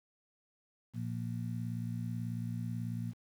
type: harmonic tone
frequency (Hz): 58.27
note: A#1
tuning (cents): 0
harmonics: 2 / 3 / 4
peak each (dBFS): -37 / -41 / -42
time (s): 0.93-3.14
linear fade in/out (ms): 50
effects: 10-bit